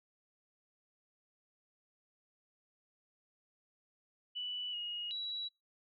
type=tone with pitch steps; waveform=sine; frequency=2965 / 2880 / 3905 Hz; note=F#7 / F#7 / B7; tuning=+3 / -47 / -20 cents; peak=-37 dBFS; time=4.35-5.49 s; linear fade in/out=20 ms; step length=380 ms; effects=noise-tail reverb RT60 0.2 s tail -22 dB re dry